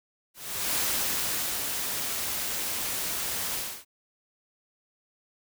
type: noise with ADSR envelope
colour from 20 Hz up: white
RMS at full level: -27 dBFS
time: 0.34-3.85 s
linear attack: 420 ms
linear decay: 840 ms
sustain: -4 dB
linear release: 290 ms
effects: none